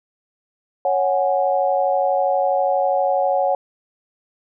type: chord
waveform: sine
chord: C# suspended fourth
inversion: none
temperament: just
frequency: 554.4 / 739.2 / 831.5 Hz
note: C#5 / F#5 / G#5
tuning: 0 / -2 / +2 cents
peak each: -19 / -19 / -24 dBFS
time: 0.85-3.55 s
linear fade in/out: 2 ms
effects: none